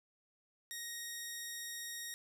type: tone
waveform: 10% pulse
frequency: 1875 Hz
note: A#6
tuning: 10 cents sharp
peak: -33 dBFS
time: 0.71-2.14 s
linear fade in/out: 0 ms
effects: none